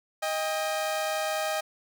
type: tone pair together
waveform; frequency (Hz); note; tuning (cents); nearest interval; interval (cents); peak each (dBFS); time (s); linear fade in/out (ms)
sawtooth; 626 / 800; D#5 / G5; +10 / +35; major third; 425; -25 / -28; 0.22-1.61; 10
effects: none